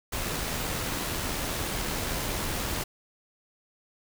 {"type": "noise with amplitude modulation", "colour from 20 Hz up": "pink", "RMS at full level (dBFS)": -30, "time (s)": [0.12, 2.84], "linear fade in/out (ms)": 10, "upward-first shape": "sine", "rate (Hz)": 81.1, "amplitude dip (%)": 25, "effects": []}